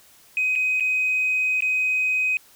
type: tone with dropouts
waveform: sine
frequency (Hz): 2516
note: D#7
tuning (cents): +19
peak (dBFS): -18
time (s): 0.37-2.37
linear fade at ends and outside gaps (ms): 1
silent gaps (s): 0.554-0.559 / 0.799-0.806 / 1.606-1.622
effects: tanh soft clip ceiling -15 dBFS + white hiss -53 dBFS RMS until 2.55 s